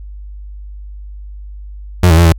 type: tone with pitch steps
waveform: 35% pulse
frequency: 89.2 / 80.8 / 85.5 / 81.9 Hz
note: F2 / E2 / F2 / E2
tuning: +37 / -34 / -36 / -11 cents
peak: -3 dBFS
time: 2.03-2.326 s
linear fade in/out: 5 ms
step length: 74 ms
effects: added 50 Hz sine -27 dBFS peak until 2.38 s